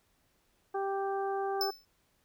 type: harmonic tone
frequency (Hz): 392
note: G4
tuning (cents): 0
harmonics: 1 / 2 / 3 / 4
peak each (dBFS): -33 / -34 / -42 / -46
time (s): 0.74-1.71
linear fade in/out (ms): 10
type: tone with exponential decay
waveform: square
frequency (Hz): 5274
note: E8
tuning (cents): 0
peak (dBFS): -27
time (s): 1.61-1.85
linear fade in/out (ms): 1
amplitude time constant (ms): 51
effects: pink hiss -72 dBFS RMS until 2.24 s

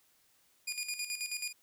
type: tone with tremolo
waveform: 15% pulse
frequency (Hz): 2441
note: D#7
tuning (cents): -34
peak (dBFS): -27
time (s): 0.67-1.53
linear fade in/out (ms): 10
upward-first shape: square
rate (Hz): 9.3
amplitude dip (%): 65
effects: white hiss -69 dBFS RMS until 1.62 s

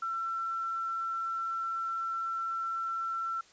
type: tone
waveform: sine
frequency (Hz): 1346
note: E6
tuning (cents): +36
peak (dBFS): -31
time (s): 0.02-3.41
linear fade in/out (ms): 5
effects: white hiss -59 dBFS RMS until 3.52 s + resampled to 16000 Hz

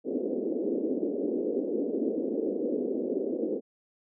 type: band-pass noise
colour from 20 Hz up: white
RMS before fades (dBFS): -30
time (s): 0.04-3.61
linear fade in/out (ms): 50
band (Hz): 230 to 490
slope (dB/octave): 48
effects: none

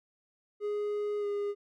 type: tone with pitch glide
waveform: triangle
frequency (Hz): 415.3 to 408.2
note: G#4 to G#4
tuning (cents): 0 to -30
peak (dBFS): -28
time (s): 0.6-1.55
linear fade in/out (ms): 50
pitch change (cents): -30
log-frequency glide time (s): 1.19-1.26
effects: none

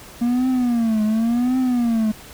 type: tone with vibrato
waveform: triangle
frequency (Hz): 234.9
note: A#3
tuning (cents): +13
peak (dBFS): -14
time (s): 0.21-2.12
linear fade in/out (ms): 10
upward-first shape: triangle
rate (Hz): 0.91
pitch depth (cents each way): 180
effects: pink hiss -41 dBFS RMS until 2.33 s

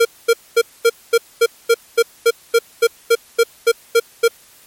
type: tone bursts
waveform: square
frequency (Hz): 463.7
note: A#4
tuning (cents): -9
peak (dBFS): -9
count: 16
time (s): 0-4.282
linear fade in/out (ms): 10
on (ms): 52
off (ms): 230
effects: white hiss -47 dBFS RMS until 4.66 s + MP3 64 kbps

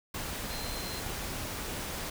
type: tone in noise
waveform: sine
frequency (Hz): 4128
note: C8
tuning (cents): -24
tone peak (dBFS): -43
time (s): 0.5-1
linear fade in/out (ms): 5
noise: pink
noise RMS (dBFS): -37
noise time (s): 0.14-2.1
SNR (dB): -9
effects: none

